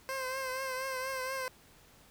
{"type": "tone with vibrato", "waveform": "15% pulse", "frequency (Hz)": 523.3, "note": "C5", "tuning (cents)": 0, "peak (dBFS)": -28, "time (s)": [0.09, 1.48], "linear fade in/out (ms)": 0, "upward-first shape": "triangle", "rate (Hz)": 4.2, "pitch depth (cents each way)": 48, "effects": ["pink hiss -60 dBFS RMS until 2.1 s"]}